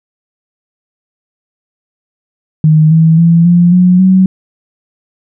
sine tone with pitch steps, 155.56 / 161.51 / 167.69 / 174.11 / 180.77 / 187.68 Hz, D#3 / E3 / E3 / F3 / F#3 / F#3, 0 / -35 / +30 / -5 / -40 / +25 cents, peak -3 dBFS, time 2.64-4.26 s, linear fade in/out 2 ms, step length 270 ms, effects none

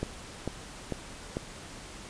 click train, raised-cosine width 2 ms, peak -17 dBFS, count 4, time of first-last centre 0.03-1.369 s, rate 2.24 Hz, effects pink hiss -45 dBFS RMS until 2.09 s + resampled to 22050 Hz

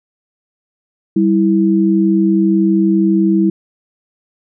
sine tone pair together, 194.71 / 326.9 Hz, G3 / E4, -11 / -14 cents, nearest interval major sixth, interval 897 cents, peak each -12 dBFS, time 1.16-3.5 s, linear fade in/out 5 ms, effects none

